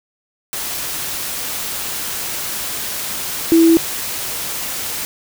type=tone in noise; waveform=sine; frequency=329.6 Hz; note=E4; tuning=in tune; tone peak=-7 dBFS; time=3.52-3.77 s; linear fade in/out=0 ms; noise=white; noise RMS=-24 dBFS; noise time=0.53-5.05 s; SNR=+14 dB; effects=none